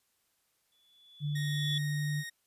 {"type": "tone with exponential growth", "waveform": "sine", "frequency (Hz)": 3440, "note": "A7", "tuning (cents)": -40, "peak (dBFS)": -30, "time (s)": [0.72, 1.78], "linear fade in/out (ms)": 2, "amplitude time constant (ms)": 230}
{"type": "tone with pitch glide", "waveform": "sine", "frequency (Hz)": [146.83, 148.28], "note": ["D3", "D3"], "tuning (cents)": [0, 17], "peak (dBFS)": -30, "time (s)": [1.2, 2.24], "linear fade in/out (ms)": 50, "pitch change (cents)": 17, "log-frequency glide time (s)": [1.57, 2.07]}
{"type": "tone", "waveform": "sawtooth", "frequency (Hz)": 1864.7, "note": "A#6", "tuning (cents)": 0, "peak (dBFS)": -36, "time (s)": [1.35, 2.3], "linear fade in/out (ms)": 10}
{"effects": ["white hiss -75 dBFS RMS until 2.46 s", "resampled to 32000 Hz"]}